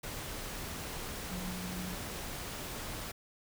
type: tone in noise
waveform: sine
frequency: 181.9 Hz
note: F#3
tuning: 29 cents flat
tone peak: -39 dBFS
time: 1.31-1.96 s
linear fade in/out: 10 ms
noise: pink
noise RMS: -41 dBFS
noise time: 0.03-3.12 s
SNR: -1 dB
effects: none